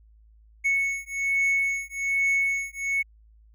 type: beating tone pair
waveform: triangle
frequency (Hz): 2208 / 2209.2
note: C#7 / C#7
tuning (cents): -7 / -6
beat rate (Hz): 1.2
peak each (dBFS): -24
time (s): 0.64-3.03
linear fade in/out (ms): 20
effects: added 54 Hz sine -52 dBFS peak until 3.54 s